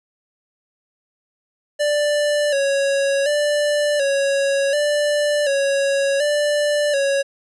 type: tone with vibrato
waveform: square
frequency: 571 Hz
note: D5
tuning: 49 cents flat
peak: -17 dBFS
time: 1.79-7.23 s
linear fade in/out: 20 ms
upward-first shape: square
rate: 0.68 Hz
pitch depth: 53 cents each way
effects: resampled to 24000 Hz